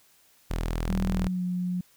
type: tone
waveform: sawtooth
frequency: 41 Hz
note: E1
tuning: 9 cents flat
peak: -23 dBFS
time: 0.5-1.28 s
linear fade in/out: 10 ms
type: tone with pitch glide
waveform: sine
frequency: 190 to 179.96 Hz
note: F#3 to F#3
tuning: +46 to -48 cents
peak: -26 dBFS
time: 0.89-1.81 s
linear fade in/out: 5 ms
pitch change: -94 cents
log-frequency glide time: 1.08-1.43 s
effects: white hiss -61 dBFS RMS until 1.96 s